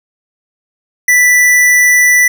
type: tone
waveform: square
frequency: 1975.5 Hz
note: B6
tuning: in tune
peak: -6 dBFS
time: 1.08-2.28 s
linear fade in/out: 5 ms
effects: none